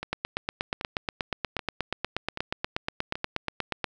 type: two click trains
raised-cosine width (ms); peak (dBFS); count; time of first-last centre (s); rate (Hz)
0.3; -11 / -17; 32 / 5; 0.13-3.843 / 0.03-3.155; 8.35 / 1.28
effects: none